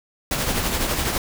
pink noise with tremolo, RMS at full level -21 dBFS, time 0.31-1.18 s, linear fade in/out 2 ms, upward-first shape triangle, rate 12 Hz, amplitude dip 50%, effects none

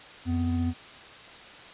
triangle tone pair together, 88.35 / 249.9 Hz, F2 / B3, +21 / +21 cents, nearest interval octave + tritone, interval 1800 cents, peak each -25 dBFS, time 0.25-0.74 s, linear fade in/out 50 ms, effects white hiss -46 dBFS RMS until 1.73 s + resampled to 8000 Hz

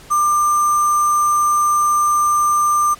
sine tone with sample-and-hold, 1192 Hz, D6, 25 cents sharp, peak -12 dBFS, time 0.1-2.95 s, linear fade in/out 20 ms, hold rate 7350 Hz, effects pink hiss -42 dBFS RMS until 2.99 s + low-pass 12000 Hz 12 dB/octave

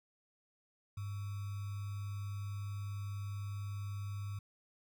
sine tone with sample-and-hold, 100.6 Hz, G2, 45 cents sharp, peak -38 dBFS, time 0.97-4.39 s, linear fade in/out 5 ms, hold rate 1225 Hz, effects none

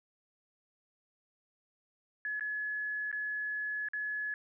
sine tone with dropouts, 1701 Hz, G#6, 41 cents sharp, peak -33 dBFS, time 2.25-4.34 s, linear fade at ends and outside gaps 1 ms, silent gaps 2.396-2.408 / 3.115-3.127 / 3.886-3.934 s, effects none

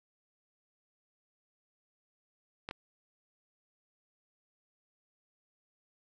clicks, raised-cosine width 0.3 ms, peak -22 dBFS, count 2, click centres 2.689 / 2.711 s, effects none

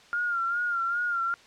sine tone with vibrato, 1400 Hz, F6, 4 cents sharp, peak -25 dBFS, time 0.13-1.34 s, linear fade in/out 0 ms, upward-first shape sine, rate 2.5 Hz, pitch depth 56 cents each way, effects white hiss -54 dBFS RMS until 1.46 s + low-pass 5000 Hz 12 dB/octave

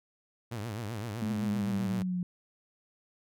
sawtooth tone with vibrato, 110 Hz, A2, in tune, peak -31 dBFS, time 0.51-2.03 s, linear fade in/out 10 ms, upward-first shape triangle, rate 7.8 Hz, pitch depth 200 cents each way
sine linear sweep, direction down, 217 to 177.2 Hz, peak -29 dBFS, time 1.22-2.23 s, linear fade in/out 2 ms
effects none

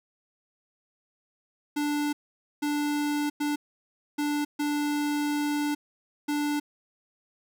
square tone bursts at uneven times, 293.7 Hz, D4, in tune, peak -26 dBFS, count 6, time 1.76-2.13 / 2.62-3.3 / 3.4-3.56 / 4.18-4.45 / 4.59-5.75 / 6.28-6.6 s, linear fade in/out 10 ms, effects none

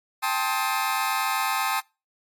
sawtooth chord, A half-diminished seventh, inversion third, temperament just, 792 / 880 / 1056 / 1267.2 Hz, G5 / A5 / C6 / Eb6, +18 / 0 / +16 / +31 cents, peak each -25 dBFS, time 0.22-1.81 s, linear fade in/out 20 ms, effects noise-tail reverb RT60 0.3 s tail -26 dB re dry + AAC 64 kbps

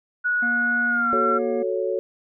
sine tone with pitch glide, 1463 to 1357.2 Hz, F#6 to F6, -20 to -50 cents, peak -19 dBFS, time 0.24-1.39 s, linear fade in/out 20 ms, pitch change -130 cents, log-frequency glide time 0.88-1.11 s
harmonic tone, 237.8 Hz, A#3, 35 cents sharp, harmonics 1 / 3 / 5 / 7 / 9, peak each -28 / -35 / -48 / -52 / -48 dBFS, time 0.42-1.63 s, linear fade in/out 10 ms
sine chord, F# minor, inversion none, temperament equal, 370 / 440 / 554.4 Hz, F#4 / A4 / C#5, 0 / 0 / 0 cents, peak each -26 dBFS, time 1.13-1.99 s, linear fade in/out 0 ms
effects none

